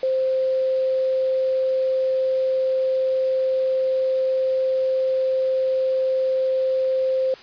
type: tone with quantisation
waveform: sine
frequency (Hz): 523.3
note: C5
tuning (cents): 0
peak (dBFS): -18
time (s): 0.03-7.34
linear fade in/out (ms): 2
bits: 7
effects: white hiss -43 dBFS RMS until 7.42 s + resampled to 11025 Hz